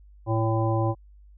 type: harmonic tone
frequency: 112 Hz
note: A2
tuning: 31 cents sharp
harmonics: 1 / 3 / 5 / 7 / 9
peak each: -23 / -28 / -30 / -31 / -33 dBFS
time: 0.26-0.95 s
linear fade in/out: 50 ms
effects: added 50 Hz sine -48 dBFS peak until 1.37 s